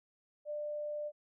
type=tone; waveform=sine; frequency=595 Hz; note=D5; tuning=22 cents sharp; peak=-36 dBFS; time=0.45-1.12 s; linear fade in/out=50 ms; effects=none